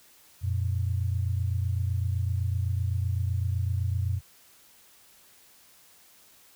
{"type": "tone pair together", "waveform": "sine", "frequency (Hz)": [90.03, 117.9], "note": ["F#2", "A#2"], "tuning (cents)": [-47, 20], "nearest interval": "perfect fourth", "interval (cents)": 467, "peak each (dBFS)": [-26, -30], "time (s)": [0.41, 4.21], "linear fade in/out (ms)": 50, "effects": ["white hiss -57 dBFS RMS until 6.55 s"]}